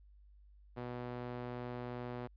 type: tone with band-pass filter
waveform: sawtooth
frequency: 122.7 Hz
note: B2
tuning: 11 cents flat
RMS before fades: -43 dBFS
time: 0.76-2.28 s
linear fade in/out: 20 ms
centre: 560 Hz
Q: 0.57
effects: added 50 Hz sine -58 dBFS peak until 2.36 s + resampled to 11025 Hz